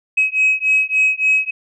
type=beating tone pair; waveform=sine; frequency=2548 / 2551.5 Hz; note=D#7 / D#7; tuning=+41 / +43 cents; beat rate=3.5 Hz; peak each=-15 dBFS; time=0.17-1.51 s; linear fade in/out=10 ms; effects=tanh soft clip ceiling -7 dBFS